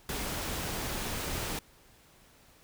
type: noise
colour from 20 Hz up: pink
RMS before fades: -35 dBFS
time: 0.09-1.59 s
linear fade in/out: 2 ms
effects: pink hiss -60 dBFS RMS until 2.63 s